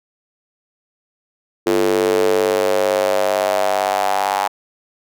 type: tone with high-pass filter sweep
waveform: square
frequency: 48.9 Hz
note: G1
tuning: 4 cents flat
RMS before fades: -17 dBFS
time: 1.66-4.48 s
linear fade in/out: 10 ms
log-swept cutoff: 370 to 830 Hz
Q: 5.1
effects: none